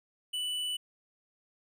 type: tone with hard clipping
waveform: sine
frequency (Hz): 2974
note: F#7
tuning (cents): +8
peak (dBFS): -33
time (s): 0.33-0.77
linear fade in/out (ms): 10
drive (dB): 9
effects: none